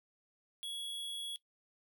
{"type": "tone", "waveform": "square", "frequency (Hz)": 3349, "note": "G#7", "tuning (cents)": 14, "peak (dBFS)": -40, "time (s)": [0.63, 1.36], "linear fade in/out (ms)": 0, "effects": ["noise-tail reverb RT60 0.1 s tail -17 dB re dry"]}